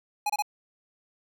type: tone bursts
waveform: square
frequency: 834 Hz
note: G#5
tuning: 7 cents sharp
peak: -25 dBFS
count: 3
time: 0.26-0.423 s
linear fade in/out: 5 ms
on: 37 ms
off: 26 ms
effects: none